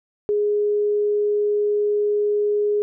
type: tone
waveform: sine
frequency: 415.3 Hz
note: G#4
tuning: in tune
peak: -17 dBFS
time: 0.29-2.82 s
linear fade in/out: 0 ms
effects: none